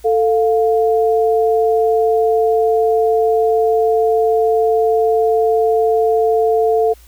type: tone pair together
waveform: sine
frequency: 443.3 / 703 Hz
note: A4 / F5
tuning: +13 / +11 cents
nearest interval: minor sixth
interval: 798 cents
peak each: -12 / -17 dBFS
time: 0.04-6.94 s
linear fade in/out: 20 ms
effects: added 58 Hz sine -42 dBFS peak until 7.07 s + white hiss -49 dBFS RMS until 7.07 s